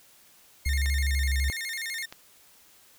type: tone with vibrato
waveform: sawtooth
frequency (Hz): 1975.5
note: B6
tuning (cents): 0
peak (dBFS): -28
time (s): 0.65-2.06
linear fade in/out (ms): 10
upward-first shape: square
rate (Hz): 12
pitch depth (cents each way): 140
type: tone with pitch glide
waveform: sine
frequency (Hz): 69.3 to 67.68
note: C#2 to C#2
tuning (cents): 0 to -41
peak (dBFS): -23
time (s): 0.66-1.5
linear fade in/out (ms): 0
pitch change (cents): -41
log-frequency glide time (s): 1.09-1.3
type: clicks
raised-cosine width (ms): 0.2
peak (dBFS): -23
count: 2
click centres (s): 0.861 / 2.125
effects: white hiss -57 dBFS RMS until 2.98 s